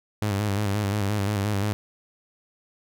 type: tone with vibrato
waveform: sawtooth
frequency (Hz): 102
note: G#2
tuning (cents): -31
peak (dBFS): -19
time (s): 0.22-1.73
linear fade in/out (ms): 0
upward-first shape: square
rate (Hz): 5.7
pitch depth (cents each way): 55
effects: none